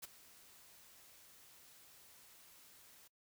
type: noise with ADSR envelope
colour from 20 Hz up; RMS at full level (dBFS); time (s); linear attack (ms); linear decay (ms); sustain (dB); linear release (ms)
white; -45; 0.02-3.08; 18; 20; -17; 10
effects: noise-tail reverb RT60 0.1 s tail -22 dB re dry